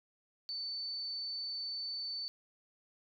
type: tone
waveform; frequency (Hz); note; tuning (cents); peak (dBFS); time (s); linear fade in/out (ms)
sine; 4518; C#8; +32; -37; 0.49-2.28; 0
effects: none